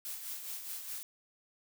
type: noise with tremolo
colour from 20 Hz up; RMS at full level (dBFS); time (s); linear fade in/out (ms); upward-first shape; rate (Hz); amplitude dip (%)
blue; -40; 0.05-1.03; 0; sine; 4.8; 50
effects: none